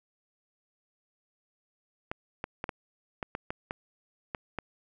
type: clicks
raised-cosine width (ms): 0.5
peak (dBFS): -18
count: 10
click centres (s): 2.115 / 2.441 / 2.641 / 2.692 / 3.228 / 3.351 / 3.505 / 3.709 / 4.348 / 4.587
effects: none